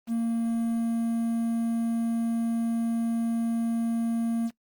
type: tone with quantisation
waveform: triangle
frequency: 230 Hz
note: A#3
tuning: 23 cents flat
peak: -22 dBFS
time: 0.07-4.51 s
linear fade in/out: 50 ms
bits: 8
effects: noise-tail reverb RT60 0.1 s tail -22 dB re dry + Opus 24 kbps